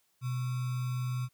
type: tone with sample-and-hold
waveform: sine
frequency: 125.7 Hz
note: B2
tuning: 31 cents sharp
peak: -30 dBFS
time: 0.21-1.29 s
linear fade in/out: 50 ms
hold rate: 1225 Hz
effects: white hiss -73 dBFS RMS until 1.33 s